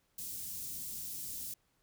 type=band-stop noise; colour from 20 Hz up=white; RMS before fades=-42 dBFS; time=0.18-1.54 s; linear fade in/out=5 ms; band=210 to 6300 Hz; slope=12 dB/octave; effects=pink hiss -75 dBFS RMS until 1.82 s